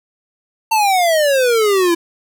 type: exponential sweep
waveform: square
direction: down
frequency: 909 to 332.5 Hz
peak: -12 dBFS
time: 0.71-1.95 s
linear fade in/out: 10 ms
effects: none